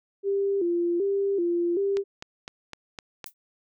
sine tone with vibrato, 370 Hz, F#4, in tune, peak -22 dBFS, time 0.23-2.04 s, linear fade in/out 50 ms, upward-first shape square, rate 1.3 Hz, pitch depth 120 cents each way
click train, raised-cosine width 0.2 ms, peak -19 dBFS, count 6, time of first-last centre 1.97-3.242 s, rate 3.93 Hz
violet noise with exponential decay, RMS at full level -35 dBFS, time 3.26-3.34 s, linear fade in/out 2 ms, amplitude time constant 16 ms
effects none

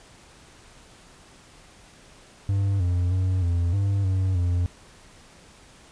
triangle tone with pitch steps, 98.7 / 88.8 / 92.9 / 86.2 / 99.1 / 94.3 / 88.2 Hz, G2 / F2 / F#2 / F2 / G2 / F#2 / F2, +12 / +29 / +7 / -22 / +19 / +33 / +18 cents, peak -18 dBFS, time 2.49-4.66 s, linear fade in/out 0 ms, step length 310 ms, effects pink hiss -51 dBFS RMS until 5.91 s + resampled to 22050 Hz

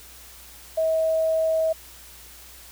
sine tone, 642 Hz, E5, 46 cents flat, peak -19 dBFS, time 0.77-1.73 s, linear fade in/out 10 ms, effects added 60 Hz sine -51 dBFS peak until 2.71 s + white hiss -46 dBFS RMS until 2.71 s

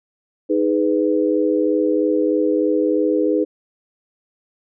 sine chord, G# minor, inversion second, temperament just, 311.5 / 415.3 / 498.4 Hz, D#4 / G#4 / B4, +2 / 0 / +16 cents, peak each -18 / -20 / -20 dBFS, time 0.49-3.45 s, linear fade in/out 20 ms, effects none

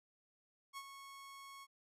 sawtooth tone with ADSR envelope, 1100 Hz, C#6, 14 cents flat, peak -40 dBFS, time 0.73-1.67 s, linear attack 42 ms, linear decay 53 ms, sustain -8 dB, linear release 42 ms, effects resampled to 32000 Hz

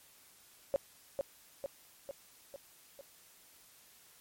sine tone with echo, 554.4 Hz, C#5, in tune, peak -26 dBFS, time 0.74-0.76 s, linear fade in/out 0 ms, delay 450 ms, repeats 5, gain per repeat -4 dB, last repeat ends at 3.01 s, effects white hiss -61 dBFS RMS until 4.2 s + MP3 64 kbps

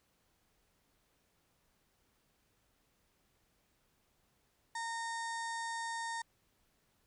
harmonic tone with a mistuned harmonic, 920 Hz, A#5, 23 cents flat, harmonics 1 / 2 / 4 / 5 / 6 / 7 / 8 / 9 / 10, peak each -39 / -42 / -52 / -54 / -53 / -56 / -53 / -57 / -55 dBFS, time 4.75-6.22 s, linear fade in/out 5 ms, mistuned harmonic 9, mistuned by -50 cents, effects pink hiss -75 dBFS RMS until 7.06 s

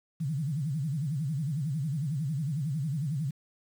sine tone with vibrato, 146.83 Hz, D3, in tune, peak -28 dBFS, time 0.2-3.31 s, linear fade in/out 10 ms, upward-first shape sine, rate 11 Hz, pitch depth 220 cents each way, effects 9-bit

